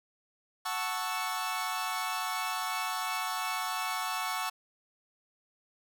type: chord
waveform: sawtooth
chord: F# minor seventh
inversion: none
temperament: equal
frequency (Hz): 740 / 880 / 1108.7 / 1318.5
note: F#5 / A5 / C#6 / E6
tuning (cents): 0 / 0 / 0 / 0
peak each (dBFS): -34 / -34 / -32 / -34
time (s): 0.65-4.5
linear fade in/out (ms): 10
effects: none